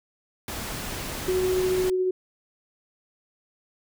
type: noise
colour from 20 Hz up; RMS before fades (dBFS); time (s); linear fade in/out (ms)
pink; -33; 0.48-1.9; 2
type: tone with tremolo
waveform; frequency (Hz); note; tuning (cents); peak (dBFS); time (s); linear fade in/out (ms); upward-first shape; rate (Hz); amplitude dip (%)
sine; 370; F#4; 0; -20; 1.28-2.11; 5; sine; 14; 25
effects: none